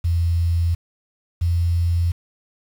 sine tone pair in turn, 84.9 / 85.79 Hz, F2 / F2, -48 / -30 cents, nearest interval unison, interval 18 cents, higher second, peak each -16 dBFS, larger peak neither, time 0.04-0.75 / 1.41-2.12 s, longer neither, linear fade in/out 10 ms, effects 7-bit

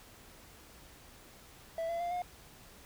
triangle tone with pitch steps, 659.3 / 677.4 / 696.1 / 715.2 Hz, E5 / E5 / F5 / F5, 0 / +47 / -6 / +41 cents, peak -31 dBFS, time 1.78-2.22 s, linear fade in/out 2 ms, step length 110 ms, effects added 62 Hz sine -66 dBFS peak until 2.85 s + pink hiss -56 dBFS RMS until 2.85 s

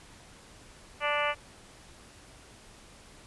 harmonic tone, 293.3 Hz, D4, 2 cents flat, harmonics 2 / 3 / 4 / 5 / 6 / 7 / 8 / 9 / 10, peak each -32 / -35 / -32 / -37 / -37 / -36 / -35 / -38 / -38 dBFS, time 1-1.35 s, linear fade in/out 50 ms, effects pink hiss -53 dBFS RMS until 3.26 s + resampled to 24000 Hz

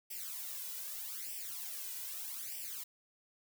blue noise with flanger, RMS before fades -43 dBFS, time 0.1-2.84 s, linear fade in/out 10 ms, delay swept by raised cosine 0.37 to 2.07 ms, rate 0.81 Hz, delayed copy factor +0.9, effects none

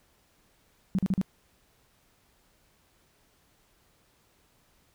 sine tone bursts, 189.8 Hz, F#3, 44 cents sharp, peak -22 dBFS, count 4, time 0.95-1.214 s, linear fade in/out 0 ms, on 36 ms, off 40 ms, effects pink hiss -66 dBFS RMS until 4.94 s

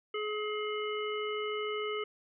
harmonic tone, 423.5 Hz, G#4, 34 cents sharp, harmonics 1 / 3 / 5 / 7, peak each -34 / -39 / -41 / -42 dBFS, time 0.14-2.04 s, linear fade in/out 5 ms, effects none

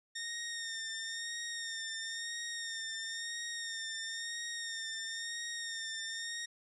15% pulse tone with vibrato, 1833 Hz, A#6, 30 cents flat, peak -32 dBFS, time 0.15-6.46 s, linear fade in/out 10 ms, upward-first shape sine, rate 0.99 Hz, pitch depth 35 cents each way, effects resampled to 22050 Hz

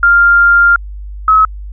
sine tone pair in turn, 1396.9 / 1285.1 Hz, F6 / E6, 0 / -44 cents, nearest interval minor second, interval 144 cents, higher first, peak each -4 dBFS, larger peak neither, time 0.03-0.76 / 1.28-1.45 s, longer first, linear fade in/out 2 ms, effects added 50 Hz sine -23 dBFS peak until 1.72 s

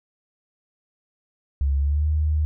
sine tone with pitch glide, 69.3 to 76.45 Hz, C#2 to D#2, 0 to -30 cents, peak -18 dBFS, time 1.61-2.45 s, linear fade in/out 0 ms, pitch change +170 cents, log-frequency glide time 1.78-2.07 s, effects none

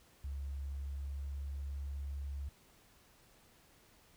sine tone with pitch glide, 69.3 to 69.94 Hz, C#2 to C#2, 0 to +16 cents, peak -38 dBFS, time 0.24-2.49 s, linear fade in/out 5 ms, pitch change +16 cents, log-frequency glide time 0.84-1.41 s, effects pink hiss -65 dBFS RMS until 4.16 s

